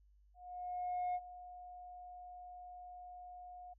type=tone with ADSR envelope; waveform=sine; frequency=720 Hz; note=F#5; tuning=47 cents flat; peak=-32 dBFS; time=0.34-3.74 s; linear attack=810 ms; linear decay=47 ms; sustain=-17 dB; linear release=12 ms; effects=tanh soft clip ceiling -33 dBFS + added 50 Hz sine -64 dBFS peak until 3.78 s